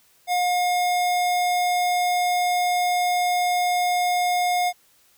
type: tone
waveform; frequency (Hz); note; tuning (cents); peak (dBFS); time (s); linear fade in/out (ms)
square; 716; F5; +43; -20; 0.27-4.73; 50
effects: white hiss -59 dBFS RMS until 5.17 s